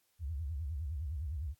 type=tone with vibrato; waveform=sine; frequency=75.1 Hz; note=D2; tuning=39 cents sharp; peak=-35 dBFS; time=0.19-1.55 s; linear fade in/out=50 ms; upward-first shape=sine; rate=9.8 Hz; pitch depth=250 cents each way; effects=white hiss -75 dBFS RMS until 1.59 s + AAC 64 kbps